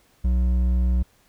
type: tone with hard clipping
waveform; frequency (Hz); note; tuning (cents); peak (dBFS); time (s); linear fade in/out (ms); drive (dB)
triangle; 61.7; B1; -1; -19; 0.24-1.03; 10; 10
effects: pink hiss -60 dBFS RMS until 1.28 s